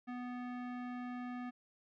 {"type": "tone with low-pass filter", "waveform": "square", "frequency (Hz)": 246.9, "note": "B3", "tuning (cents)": 0, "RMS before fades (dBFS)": -43, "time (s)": [0.07, 1.51], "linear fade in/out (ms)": 20, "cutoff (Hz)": 1900, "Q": 1.3, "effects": []}